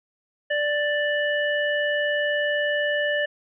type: harmonic tone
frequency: 588 Hz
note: D5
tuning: 2 cents sharp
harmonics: 1 / 3 / 5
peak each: -24 / -24 / -32 dBFS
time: 0.5-3.26 s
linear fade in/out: 10 ms
effects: none